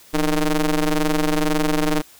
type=ring-modulated tone; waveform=sawtooth; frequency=155 Hz; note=D#3; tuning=6 cents flat; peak=-10 dBFS; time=0.13-2.02 s; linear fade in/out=20 ms; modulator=144 Hz; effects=white hiss -48 dBFS RMS until 2.19 s